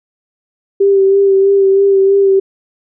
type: tone with vibrato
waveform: sine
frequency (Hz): 392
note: G4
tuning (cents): 0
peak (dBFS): -6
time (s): 0.8-2.4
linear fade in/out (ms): 10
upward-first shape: sine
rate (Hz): 3.1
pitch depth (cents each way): 25
effects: none